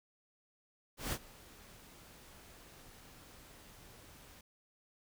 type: noise with ADSR envelope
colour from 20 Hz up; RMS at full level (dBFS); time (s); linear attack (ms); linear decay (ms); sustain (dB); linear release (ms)
pink; -36; 0.97-4.41; 150; 60; -21; 4
effects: none